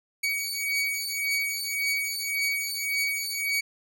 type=beating tone pair; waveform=sawtooth; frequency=2255 / 2256.8 Hz; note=C#7 / C#7; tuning=+29 / +30 cents; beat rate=1.8 Hz; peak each=-26 dBFS; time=0.23-3.61 s; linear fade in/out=10 ms; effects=none